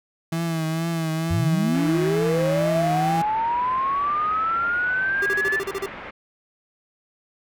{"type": "tone with vibrato", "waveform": "35% pulse", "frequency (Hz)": 163.2, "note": "E3", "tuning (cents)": -17, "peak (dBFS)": -21, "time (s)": [0.32, 3.22], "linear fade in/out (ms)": 5, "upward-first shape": "triangle", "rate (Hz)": 2.2, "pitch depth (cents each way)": 56}
{"type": "linear sweep", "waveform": "sine", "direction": "up", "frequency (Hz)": [80.9, 1760], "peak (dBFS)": -20, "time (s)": [1.3, 5.6], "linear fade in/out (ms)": 10}
{"type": "low-pass noise", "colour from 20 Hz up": "white", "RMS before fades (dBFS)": -37, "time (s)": [1.74, 6.11], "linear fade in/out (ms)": 10, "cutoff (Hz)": 2200, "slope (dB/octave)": 24}
{"type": "tone bursts", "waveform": "square", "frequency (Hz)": 392, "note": "G4", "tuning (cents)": 0, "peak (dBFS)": -25, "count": 9, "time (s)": [5.22, 5.861], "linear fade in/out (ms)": 5, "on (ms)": 41, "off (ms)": 34}
{"effects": []}